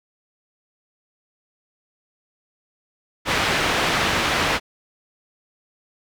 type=low-pass noise; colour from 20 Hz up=white; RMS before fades=-21 dBFS; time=3.25-4.6 s; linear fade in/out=50 ms; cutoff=2600 Hz; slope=12 dB/octave; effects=none